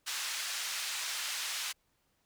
white band-pass noise, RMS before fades -37 dBFS, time 0.06-1.73 s, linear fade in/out 20 ms, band 1300 to 6400 Hz, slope 12 dB/octave, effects pink hiss -75 dBFS RMS until 2.25 s

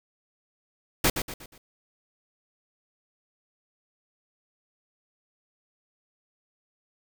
pink noise with echo, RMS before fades -21 dBFS, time 1.04-1.1 s, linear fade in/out 5 ms, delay 120 ms, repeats 4, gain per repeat -8 dB, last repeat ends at 1.58 s, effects none

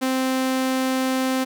sawtooth tone, 260.8 Hz, C4, 5 cents flat, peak -16 dBFS, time 0.01-1.45 s, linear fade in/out 20 ms, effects none

